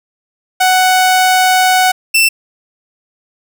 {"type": "tone pair in turn", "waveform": "sawtooth", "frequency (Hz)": [743, 2675], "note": ["F#5", "E7"], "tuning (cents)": [7, 25], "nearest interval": "octave + minor seventh", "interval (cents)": 2218, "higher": "second", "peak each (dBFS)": -4, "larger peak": "neither", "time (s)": [[0.6, 1.92], [2.14, 2.29]], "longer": "first", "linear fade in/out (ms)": 10, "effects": []}